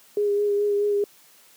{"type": "tone with vibrato", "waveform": "sine", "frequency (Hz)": 409.9, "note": "G#4", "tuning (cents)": -23, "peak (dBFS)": -19, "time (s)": [0.17, 1.04], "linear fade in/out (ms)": 2, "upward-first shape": "sine", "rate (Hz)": 4.7, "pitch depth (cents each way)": 20, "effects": ["white hiss -54 dBFS RMS until 1.56 s", "high-pass 150 Hz 12 dB/octave"]}